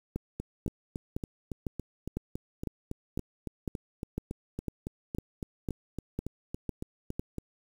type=two click trains; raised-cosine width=3 ms; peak=-22 / -19 dBFS; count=26 / 15; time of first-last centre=0.4-7.383 / 0.16-7.195 s; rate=3.58 / 1.99 Hz; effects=8-bit